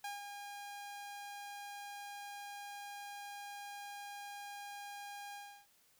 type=tone with ADSR envelope; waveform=sawtooth; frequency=812 Hz; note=G#5; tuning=39 cents flat; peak=-36 dBFS; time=0.04-5.67 s; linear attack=4 ms; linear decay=160 ms; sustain=-6 dB; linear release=330 ms; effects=white hiss -70 dBFS RMS until 5.99 s